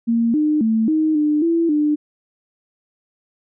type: tone with pitch steps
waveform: sine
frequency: 231.5 / 303.2 / 222.2 / 312.6 / 300.1 / 333.9 / 298.9 Hz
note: A#3 / D#4 / A3 / D#4 / D4 / E4 / D4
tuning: -12 / -45 / +17 / +8 / +38 / +22 / +31 cents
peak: -14 dBFS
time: 0.07-1.96 s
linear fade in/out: 20 ms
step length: 270 ms
effects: none